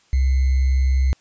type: tone with sample-and-hold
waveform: sine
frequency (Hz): 65.7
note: C2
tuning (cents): +8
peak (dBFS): -14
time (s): 0.13-1.13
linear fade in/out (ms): 0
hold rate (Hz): 2100
effects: white hiss -58 dBFS RMS until 1.2 s + resampled to 16000 Hz